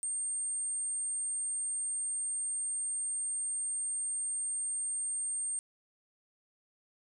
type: tone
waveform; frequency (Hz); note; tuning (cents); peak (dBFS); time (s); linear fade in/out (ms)
sine; 8660; C#9; -41; -32; 0.03-5.59; 0
effects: none